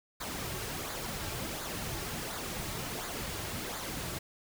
pink noise with flanger, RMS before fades -38 dBFS, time 0.2-4.19 s, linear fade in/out 10 ms, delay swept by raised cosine 0.35 to 4.15 ms, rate 1.4 Hz, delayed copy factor -0.55, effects none

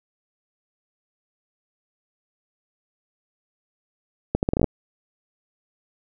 accelerating click train, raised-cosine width 2 ms, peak -6 dBFS, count 9, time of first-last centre 4.35-4.643 s, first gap 79 ms, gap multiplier 0.76, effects none

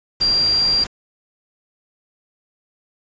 sine tone in noise, 4746 Hz, D8, 17 cents sharp, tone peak -14 dBFS, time 0.21-0.84 s, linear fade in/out 5 ms, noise pink, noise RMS -30 dBFS, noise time 0.2-0.87 s, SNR +13 dB, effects resampled to 16000 Hz

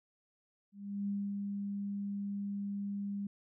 sine tone with ADSR envelope, 201 Hz, G3, 44 cents sharp, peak -32 dBFS, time 0.72-3.27 s, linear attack 360 ms, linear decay 250 ms, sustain -3 dB, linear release 4 ms, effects none

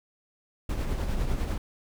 brown noise with tremolo, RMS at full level -26 dBFS, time 0.69-1.58 s, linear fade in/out 5 ms, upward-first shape triangle, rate 10 Hz, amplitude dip 50%, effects none

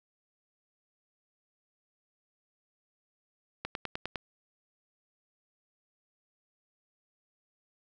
click train, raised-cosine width 0.3 ms, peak -18 dBFS, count 6, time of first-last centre 3.65-4.158 s, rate 9.85 Hz, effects none

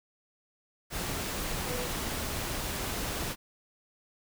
sine tone in noise, 493.9 Hz, B4, in tune, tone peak -36 dBFS, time 1.66-1.89 s, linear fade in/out 50 ms, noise pink, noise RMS -34 dBFS, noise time 0.9-3.36 s, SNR -5 dB, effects none

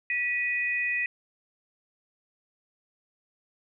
sine tone pair together, 1947.2 / 2489 Hz, B6 / D#7, -25 / 0 cents, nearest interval major third, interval 425 cents, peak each -28 dBFS, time 0.1-1.06 s, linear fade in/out 2 ms, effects none

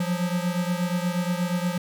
square beating tone pair, 174.61 / 183.01 Hz, F3 / F#3, 0 / -19 cents, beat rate 8.4 Hz, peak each -26 / -29 dBFS, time 0-1.78 s, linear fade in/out 5 ms, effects none

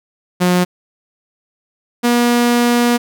sawtooth tone pair in turn, 179.4 / 240 Hz, F3 / B3, +47 / -49 cents, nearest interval perfect fourth, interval 504 cents, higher second, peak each -7 dBFS, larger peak neither, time 0.4-0.65 / 2.03-2.98 s, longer second, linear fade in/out 20 ms, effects none

